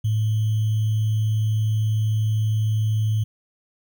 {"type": "tone with sample-and-hold", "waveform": "sine", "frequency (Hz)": 108.4, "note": "A2", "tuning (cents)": -25, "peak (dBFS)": -18, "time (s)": [0.04, 3.24], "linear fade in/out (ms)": 10, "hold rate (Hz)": 3150, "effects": []}